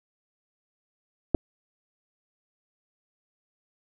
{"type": "clicks", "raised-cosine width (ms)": 2, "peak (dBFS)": -9, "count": 2, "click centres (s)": [1.346, 1.349], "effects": []}